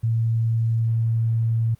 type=tone; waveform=sine; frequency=113.9 Hz; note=A#2; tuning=40 cents flat; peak=-18 dBFS; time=0.03-1.75 s; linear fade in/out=10 ms; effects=pink hiss -61 dBFS RMS until 1.79 s + Opus 24 kbps